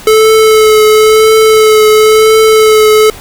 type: tone with vibrato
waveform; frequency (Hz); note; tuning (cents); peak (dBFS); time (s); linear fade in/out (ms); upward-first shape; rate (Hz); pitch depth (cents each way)
square; 434.4; A4; -22; -3; 0.07-3.1; 2; triangle; 0.97; 22
effects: pink hiss -30 dBFS RMS until 3.2 s